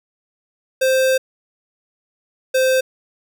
square tone pair in turn, 523.3 / 520 Hz, C5 / C5, 0 / -11 cents, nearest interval unison, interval 11 cents, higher first, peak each -14 dBFS, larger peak neither, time 0.81-1.18 / 2.54-2.81 s, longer first, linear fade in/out 10 ms, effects none

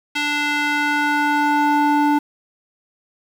square tone with band-pass filter sweep, 293.7 Hz, D4, in tune, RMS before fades -18 dBFS, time 0.15-2.19 s, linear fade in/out 10 ms, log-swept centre 2700 to 650 Hz, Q 1.4, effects 7-bit

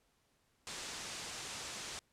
white low-pass noise, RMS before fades -45 dBFS, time 0.67-1.99 s, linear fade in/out 0 ms, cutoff 7900 Hz, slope 24 dB/octave, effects pink hiss -75 dBFS RMS until 2.12 s + low-pass 12000 Hz 12 dB/octave

